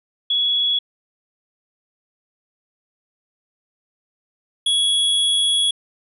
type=tone pair in turn; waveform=sine / square; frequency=3368 / 3351 Hz; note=G#7 / G#7; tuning=+24 / +15 cents; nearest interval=unison; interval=9 cents; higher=first; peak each=-16 dBFS; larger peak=neither; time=0.3-0.79 / 4.66-5.71 s; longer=second; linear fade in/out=5 ms; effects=resampled to 32000 Hz